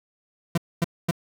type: tone bursts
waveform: 40% pulse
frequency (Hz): 168.8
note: E3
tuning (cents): +41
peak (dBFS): -18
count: 3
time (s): 0.55-1.111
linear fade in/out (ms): 5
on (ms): 27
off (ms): 240
effects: none